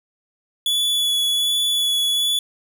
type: tone with vibrato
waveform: 45% pulse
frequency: 3417 Hz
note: G#7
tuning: 49 cents sharp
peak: -17 dBFS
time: 0.66-2.39 s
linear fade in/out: 2 ms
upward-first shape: sine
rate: 1.3 Hz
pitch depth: 13 cents each way
effects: none